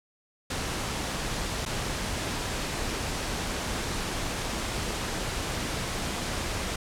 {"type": "noise with dropouts", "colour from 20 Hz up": "pink", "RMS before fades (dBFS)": -31, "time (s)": [0.5, 6.76], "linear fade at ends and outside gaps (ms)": 5, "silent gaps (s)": [1.653, 1.66], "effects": ["low-pass 9000 Hz 12 dB/octave"]}